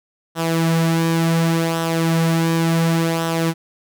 sawtooth tone with flanger, 164.81 Hz, E3, in tune, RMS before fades -18 dBFS, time 0.35-3.54 s, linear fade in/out 50 ms, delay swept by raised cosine 0.43 to 4.63 ms, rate 0.69 Hz, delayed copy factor -0.55, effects none

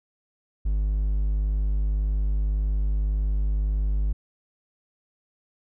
triangle tone, 50.9 Hz, G#1, 34 cents flat, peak -19 dBFS, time 0.65-4.13 s, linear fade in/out 10 ms, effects none

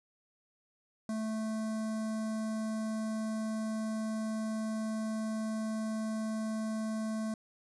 square tone with notch filter, 219.1 Hz, A3, 7 cents flat, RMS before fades -35 dBFS, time 1.09-7.34 s, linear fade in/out 2 ms, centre 2800 Hz, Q 0.63, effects resampled to 24000 Hz

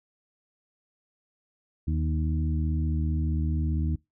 harmonic tone with a mistuned harmonic, 77.9 Hz, D#2, 3 cents sharp, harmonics 1 / 2 / 3 / 4, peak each -25 / -31 / -35 / -37 dBFS, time 1.87-3.96 s, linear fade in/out 10 ms, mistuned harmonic 3, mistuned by +19 cents, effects noise-tail reverb RT60 0.2 s tail -23 dB re dry

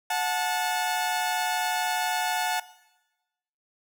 sawtooth tone pair together, 729 / 873.2 Hz, F#5 / A5, -26 / -13 cents, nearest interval minor third, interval 313 cents, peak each -24 dBFS, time 0.1-2.6 s, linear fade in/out 5 ms, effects noise-tail reverb RT60 1.0 s tail -17 dB re dry

